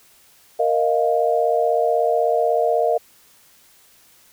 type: chord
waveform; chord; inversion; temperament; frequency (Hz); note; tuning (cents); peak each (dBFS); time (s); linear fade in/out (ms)
sine; Bb suspended fourth; none; equal; 466.2 / 622.3 / 698.5; Bb4 / Eb5 / F5; 0 / 0 / 0; -20; 0.59-2.98; 10
effects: white hiss -53 dBFS RMS until 4.32 s